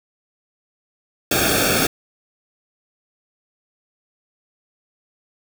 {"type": "noise with comb filter", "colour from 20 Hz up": "pink", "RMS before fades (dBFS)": -18, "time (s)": [1.31, 1.87], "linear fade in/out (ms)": 5, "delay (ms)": 1, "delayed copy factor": -1, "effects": []}